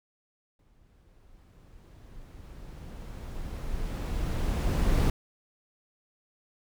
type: noise with exponential growth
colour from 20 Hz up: brown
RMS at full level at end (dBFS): -22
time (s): 0.59-5.1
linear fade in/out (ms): 2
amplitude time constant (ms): 980
effects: none